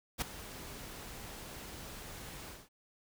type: noise with ADSR envelope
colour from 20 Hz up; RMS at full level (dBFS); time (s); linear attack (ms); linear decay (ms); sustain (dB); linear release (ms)
pink; -31; 0.18-2.69; 38; 6; -16; 200
effects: none